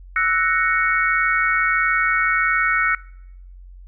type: chord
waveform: sine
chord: F# dominant seventh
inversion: third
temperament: equal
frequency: 1318.5 / 1480 / 1864.7 / 2217 Hz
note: E6 / F#6 / A#6 / C#7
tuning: 0 / 0 / 0 / 0 cents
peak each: -22 / -21 / -23 / -21 dBFS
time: 0.16-2.95 s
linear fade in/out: 2 ms
effects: noise-tail reverb RT60 0.8 s tail -24 dB re dry + added 45 Hz sine -38 dBFS peak until 3.87 s